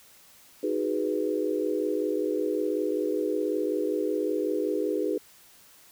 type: chord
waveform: sine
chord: G# minor seventh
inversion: second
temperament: equal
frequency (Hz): 311.1 / 370 / 415.3 / 493.9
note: D#4 / F#4 / G#4 / B4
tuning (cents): 0 / 0 / 0 / 0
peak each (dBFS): -30 / -32 / -29 / -31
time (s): 0.63-5.18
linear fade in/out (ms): 5
effects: white hiss -55 dBFS RMS until 5.91 s